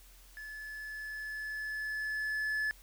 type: tone with level ramp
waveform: triangle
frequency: 1725 Hz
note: A6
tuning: 35 cents flat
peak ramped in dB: -41 to -28 dBFS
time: 0.37-2.71 s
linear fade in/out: 0 ms
effects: added 43 Hz sine -56 dBFS peak until 2.82 s + white hiss -60 dBFS RMS until 2.82 s